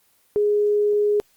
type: tone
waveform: sine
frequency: 415.3 Hz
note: G#4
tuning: in tune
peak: -16 dBFS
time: 0.36-1.2 s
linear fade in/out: 0 ms
effects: white hiss -61 dBFS RMS until 1.36 s + Opus 24 kbps